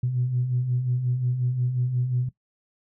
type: beating tone pair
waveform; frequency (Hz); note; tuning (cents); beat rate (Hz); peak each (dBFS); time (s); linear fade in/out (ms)
sine; 120 / 125.6; B2 / B2; -49 / +30; 5.6; -31 / -22; 0.03-2.29; 5
effects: noise-tail reverb RT60 0.1 s tail -17 dB re dry + tanh soft clip ceiling -15 dBFS

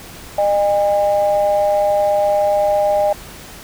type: tone pair together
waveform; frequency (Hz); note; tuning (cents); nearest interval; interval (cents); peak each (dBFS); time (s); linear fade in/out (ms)
sine; 608 / 811.6; D#5 / G#5; -40 / -40; perfect fourth; 500; -13 / -17; 0.38-3.13; 5
effects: tanh soft clip ceiling -5 dBFS + pink hiss -36 dBFS RMS until 3.63 s

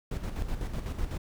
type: noise with tremolo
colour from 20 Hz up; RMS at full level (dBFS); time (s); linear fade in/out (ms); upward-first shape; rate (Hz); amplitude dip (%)
brown; -31; 0.11-1.18; 5; square; 8; 55
effects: none

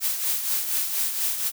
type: noise with tremolo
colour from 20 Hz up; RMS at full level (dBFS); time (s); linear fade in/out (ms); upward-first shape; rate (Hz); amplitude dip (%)
blue; -23; 0-1.52; 50; triangle; 4.2; 60
effects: none

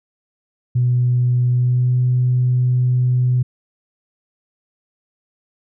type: tone with pitch glide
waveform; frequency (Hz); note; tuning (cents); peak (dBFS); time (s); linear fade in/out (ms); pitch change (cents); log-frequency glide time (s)
sine; 123.47 to 125.27; B2 to B2; 0 to +25; -12; 0.75-3.43; 10; +25; 1.5-1.98
effects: tanh soft clip ceiling -8 dBFS

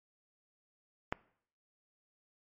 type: click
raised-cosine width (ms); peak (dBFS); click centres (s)
0.5; -16; 1.125
effects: noise-tail reverb RT60 0.6 s tail -22 dB re dry + MP3 32 kbps

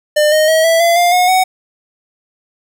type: tone with pitch steps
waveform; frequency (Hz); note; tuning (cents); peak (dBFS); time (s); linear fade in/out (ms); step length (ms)
square; 600 / 619 / 638.6 / 658.9 / 679.7 / 701.3 / 723.5 / 746.4; D5 / D#5 / D#5 / E5 / F5 / F5 / F#5 / F#5; +37 / -9 / +45 / -1 / -47 / +7 / -39 / +15; -9; 0.16-1.44; 10; 160
effects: none

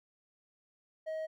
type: tone with hard clipping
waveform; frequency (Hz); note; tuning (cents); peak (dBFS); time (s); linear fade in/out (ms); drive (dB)
sine; 633; D#5; +30; -36; 1.06-1.27; 20; 3
effects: none

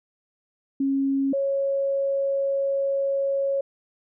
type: tone pair in turn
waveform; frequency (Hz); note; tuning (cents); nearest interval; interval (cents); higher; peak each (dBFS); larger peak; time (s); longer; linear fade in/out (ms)
sine; 273.2 / 550.8; C#4 / C#5; -25 / -11; octave; 1214; second; -20 / -21; first; 0.8-1.33 / 1.33-3.61; second; 5
effects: none

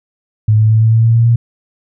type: tone with pitch steps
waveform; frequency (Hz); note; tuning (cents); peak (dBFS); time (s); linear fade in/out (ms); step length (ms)
sine; 107.7 / 109.01 / 110.34 / 111.69 / 113.05 / 114.43 / 115.83 / 117.24; A2 / A2 / A2 / A2 / A2 / A#2 / A#2 / A#2; -37 / -16 / +5 / +26 / +47 / -32 / -11 / +10; -6; 0.48-1.36; 5; 110
effects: none

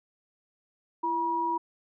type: tone pair together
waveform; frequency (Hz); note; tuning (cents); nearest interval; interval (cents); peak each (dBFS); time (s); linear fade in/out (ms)
sine; 336.9 / 962.3; E4 / B5; +38 / -45; octave + tritone; 1817; -34 / -26; 1.03-1.58; 10
effects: none

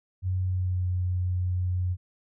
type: tone with pitch glide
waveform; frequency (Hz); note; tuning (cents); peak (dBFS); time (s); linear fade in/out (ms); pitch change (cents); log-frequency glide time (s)
sine; 92.5 to 90.6; F#2 to F#2; 0 to -36; -24; 0.22-1.97; 50; -36; 0.43-0.88
effects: none

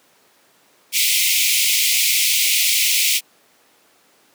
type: high-pass noise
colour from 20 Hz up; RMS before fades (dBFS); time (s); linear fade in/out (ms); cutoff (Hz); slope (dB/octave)
pink; -17; 0.92-3.21; 50; 2100; 96
effects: pink hiss -55 dBFS RMS until 4.34 s + high-pass 300 Hz 12 dB/octave

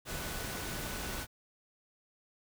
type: tone in noise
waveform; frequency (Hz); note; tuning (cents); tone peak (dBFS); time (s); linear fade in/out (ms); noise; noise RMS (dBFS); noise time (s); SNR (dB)
sine; 1485; F#6; +6; -49; 0.05-1.27; 50; pink; -39; 0.05-1.27; -13
effects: none

